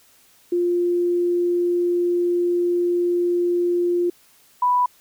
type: tone pair in turn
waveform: sine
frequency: 350.4 / 988.2 Hz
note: F4 / B5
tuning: +6 / +1 cents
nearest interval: octave + tritone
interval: 1795 cents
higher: second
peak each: -17 / -15 dBFS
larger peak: second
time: 0.52-4.1 / 4.62-4.86 s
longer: first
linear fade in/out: 5 ms
effects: white hiss -55 dBFS RMS until 5 s